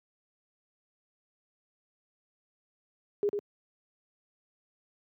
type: tone with echo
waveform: sine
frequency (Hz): 409.3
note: G#4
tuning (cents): -25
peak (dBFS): -24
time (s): 3.23-3.29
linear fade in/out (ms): 0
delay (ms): 100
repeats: 1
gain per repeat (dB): -5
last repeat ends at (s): 3.39
effects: high-pass 150 Hz 12 dB/octave